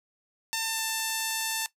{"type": "tone with pitch glide", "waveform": "5% pulse", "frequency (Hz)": [898, 890.3], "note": ["A5", "A5"], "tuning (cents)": [35, 20], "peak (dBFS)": -16, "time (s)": [0.53, 1.66], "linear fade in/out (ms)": 0, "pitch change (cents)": -15, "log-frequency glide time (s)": [0.64, 0.83], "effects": ["noise-tail reverb RT60 0.1 s tail -17 dB re dry"]}